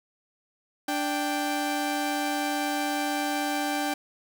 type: tone pair together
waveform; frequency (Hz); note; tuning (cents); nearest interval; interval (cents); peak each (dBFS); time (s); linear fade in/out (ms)
sawtooth; 293.7 / 785; D4 / G5; 0 / +2; octave + perfect fourth; 1702; -25; 0.88-3.94; 5
effects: none